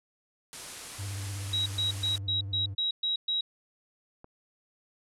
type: low-pass noise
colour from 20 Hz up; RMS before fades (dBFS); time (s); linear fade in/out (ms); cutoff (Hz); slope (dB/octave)
white; -44; 0.53-2.18; 0; 11000; 48
type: tone with vibrato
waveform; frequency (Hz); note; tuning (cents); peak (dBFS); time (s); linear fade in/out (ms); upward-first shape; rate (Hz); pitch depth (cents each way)
triangle; 98.7; G2; +12; -32; 0.98-2.75; 20; square; 16; 52
type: tone bursts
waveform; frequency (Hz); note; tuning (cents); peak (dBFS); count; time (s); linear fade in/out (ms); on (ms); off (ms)
sine; 3844; B7; -48; -26; 8; 1.53-3.41; 5; 130; 120
type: click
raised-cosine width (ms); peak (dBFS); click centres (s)
1; -34; 4.244
effects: none